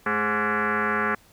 sine tone with frequency modulation, 100.2 Hz, G2, 38 cents sharp, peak -21 dBFS, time 0.06-1.15 s, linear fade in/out 5 ms, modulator 315 Hz, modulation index 5.7, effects pink hiss -56 dBFS RMS until 1.32 s

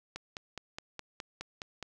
click train, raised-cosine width 0.2 ms, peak -22 dBFS, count 9, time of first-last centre 0.16-1.827 s, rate 4.8 Hz, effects none

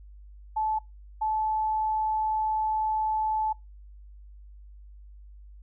sine tone bursts at uneven times, 868 Hz, A5, 24 cents flat, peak -24 dBFS, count 2, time 0.56-0.79 / 1.21-3.53 s, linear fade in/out 10 ms, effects noise-tail reverb RT60 0.2 s tail -23 dB re dry + added 50 Hz sine -45 dBFS peak until 5.62 s

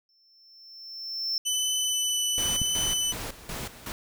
triangle tone with exponential growth, 5350 Hz, E8, 25 cents sharp, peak -23 dBFS, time 0.09-1.38 s, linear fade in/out 1 ms, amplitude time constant 280 ms
20% pulse tone with vibrato, 3000 Hz, F#7, 23 cents sharp, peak -19 dBFS, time 1.45-3.13 s, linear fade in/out 20 ms, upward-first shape triangle, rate 0.93 Hz, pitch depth 10 cents each way
pink noise with tremolo, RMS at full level -35 dBFS, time 2.38-3.92 s, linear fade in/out 0 ms, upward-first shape square, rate 2.7 Hz, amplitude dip 75%
click, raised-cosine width 5 ms, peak -18 dBFS, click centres 2.617 s
effects none

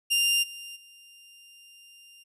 sawtooth tone with level steps, 2794 Hz, F7, in tune, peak -18 / -36 / -47 dBFS, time 0.1-2.24 s, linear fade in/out 20 ms, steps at 0.42 / 0.75 s, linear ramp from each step 20 ms, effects resampled to 32000 Hz

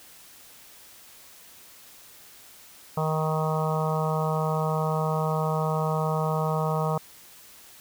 harmonic tone, 156.8 Hz, D#3, 14 cents sharp, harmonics 1 / 3 / 4 / 5 / 6 / 7 / 8, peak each -26 / -31 / -32 / -33 / -34 / -34 / -35 dBFS, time 2.97-6.98 s, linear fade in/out 5 ms, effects white hiss -50 dBFS RMS until 7.8 s

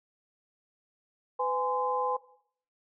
sine tone cluster, 503 / 830 / 1030 Hz, B4 / G#5 / C6, +32 / -1 / -28 cents, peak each -31 dBFS, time 1.39-2.17 s, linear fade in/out 10 ms, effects noise-tail reverb RT60 0.6 s tail -17 dB re dry

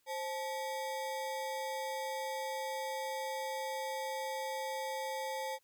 square ring-modulated tone, 698.5 Hz, F5, in tune, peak -34 dBFS, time 0.06-5.59 s, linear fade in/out 50 ms, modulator 171 Hz, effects white hiss -75 dBFS RMS until 5.63 s

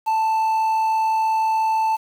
triangle tone with quantisation, 883 Hz, A5, 6 cents sharp, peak -15 dBFS, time 0.06-1.97 s, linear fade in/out 20 ms, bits 7, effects none

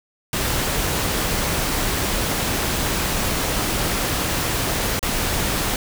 pink noise with dropouts, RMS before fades -22 dBFS, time 0.33-5.76 s, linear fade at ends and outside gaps 1 ms, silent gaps 4.993-5.028 s, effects none

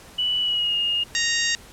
sine tone with pitch glide, 2960 to 2844 Hz, F#7 to F7, 0 to +31 cents, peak -20 dBFS, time 0.18-1.04 s, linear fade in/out 10 ms, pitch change -69 cents, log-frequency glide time 0.4-0.76 s
harmonic tone, 932.3 Hz, A#5, in tune, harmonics 2 / 3 / 4 / 5 / 6 / 7 / 8, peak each -25 / -27 / -28 / -29 / -30 / -30 / -31 dBFS, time 1.15-1.55 s, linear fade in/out 0 ms
effects pink hiss -46 dBFS RMS until 1.72 s + low-pass 12000 Hz 12 dB/octave

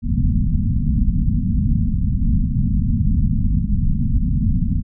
pink low-pass noise, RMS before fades -17 dBFS, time 0.02-4.83 s, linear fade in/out 50 ms, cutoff 250 Hz, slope 96 dB/octave, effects none

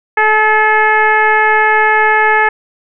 sine tone with frequency modulation, 1292 Hz, E6, 35 cents flat, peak -7 dBFS, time 0.17-2.49 s, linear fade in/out 5 ms, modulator 430 Hz, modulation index 1.9, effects none

